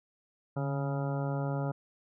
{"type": "harmonic tone with a mistuned harmonic", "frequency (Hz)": 138.8, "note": "C#3", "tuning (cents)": 3, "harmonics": [1, 2, 3, 4, 5, 6, 7, 9, 10], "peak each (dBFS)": [-31, -39, -42, -39, -43, -44, -47, -48, -48], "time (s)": [0.56, 1.72], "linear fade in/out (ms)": 10, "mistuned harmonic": 1, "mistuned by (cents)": 53, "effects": []}